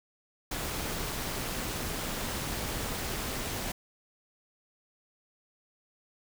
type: noise with amplitude modulation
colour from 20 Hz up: pink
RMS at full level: -32 dBFS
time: 0.51-3.72 s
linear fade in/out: 5 ms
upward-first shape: sine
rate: 258 Hz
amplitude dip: 55%
effects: none